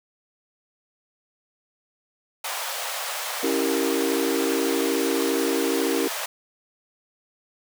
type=high-pass noise; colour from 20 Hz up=pink; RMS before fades=-30 dBFS; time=2.44-6.26 s; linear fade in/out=5 ms; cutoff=540 Hz; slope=48 dB/octave
type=chord; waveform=sine; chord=C# diminished seventh; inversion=none; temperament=equal; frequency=277.2 / 329.6 / 392 / 466.2 Hz; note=C#4 / E4 / G4 / Bb4; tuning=0 / 0 / 0 / 0 cents; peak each=-27 dBFS; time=3.43-6.08 s; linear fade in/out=5 ms
effects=none